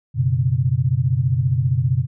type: chord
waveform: sine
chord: F# suspended fourth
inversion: none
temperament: equal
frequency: 92.5 / 123.47 / 138.59 Hz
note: F#2 / B2 / C#3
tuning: 0 / 0 / 0 cents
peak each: -24 / -18 / -20 dBFS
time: 0.14-2.07 s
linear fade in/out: 50 ms
effects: none